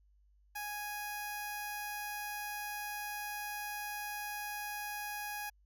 10% pulse tone with notch filter, 830 Hz, G#5, 1 cent flat, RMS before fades -41 dBFS, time 0.55-5.5 s, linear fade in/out 10 ms, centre 3700 Hz, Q 0.94, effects added 50 Hz sine -64 dBFS peak until 5.65 s

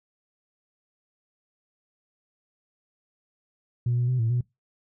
sine tone with pitch steps, 120.9 / 122 / 126.8 / 113.6 / 122.5 Hz, B2 / B2 / B2 / A#2 / B2, -36 / -21 / +46 / -44 / -14 cents, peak -20 dBFS, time 3.86-4.41 s, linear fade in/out 5 ms, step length 110 ms, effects noise-tail reverb RT60 0.2 s tail -23 dB re dry + tanh soft clip ceiling -18 dBFS

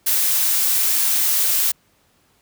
blue noise, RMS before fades -18 dBFS, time 0.06-1.72 s, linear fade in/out 10 ms, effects pink hiss -60 dBFS RMS until 2.41 s + high-pass 60 Hz 12 dB/octave

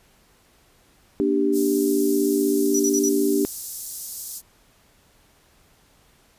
sine chord, G minor, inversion first, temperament equal with one note detuned, 237.7 / 293.7 / 392 Hz, Bb3 / D4 / G4, +34 / 0 / 0 cents, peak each -26 / -21 / -21 dBFS, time 1.2-3.45 s, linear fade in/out 0 ms
white high-pass noise, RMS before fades -32 dBFS, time 1.52-4.42 s, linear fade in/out 50 ms, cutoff 5400 Hz, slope 24 dB/octave
sine tone bursts, 5880 Hz, F#8, 12 cents flat, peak -22 dBFS, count 4, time 2.74-3.091 s, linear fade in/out 5 ms, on 57 ms, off 41 ms
effects pink hiss -58 dBFS RMS until 6.38 s + resampled to 32000 Hz

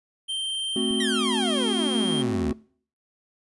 square tone with pitch glide, 3139 to 3194 Hz, G7 to G7, +2 to +32 cents, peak -27 dBFS, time 0.28-2.23 s, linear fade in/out 20 ms, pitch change +30 cents, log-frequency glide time 0.99-1.2 s
triangle chord, F# diminished, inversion first, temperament equal, 220 / 261.6 / 370 Hz, A3 / C4 / F#4, 0 / 0 / 0 cents, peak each -26 dBFS, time 0.76-2.53 s, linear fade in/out 2 ms
click, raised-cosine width 5 ms, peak -33 dBFS, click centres 0.91 s
sawtooth exponential sweep, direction down, 1975.5 to 67.9 Hz, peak -25 dBFS, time 1-2.52 s, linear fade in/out 5 ms
effects noise-tail reverb RT60 0.5 s tail -22 dB re dry + resampled to 24000 Hz

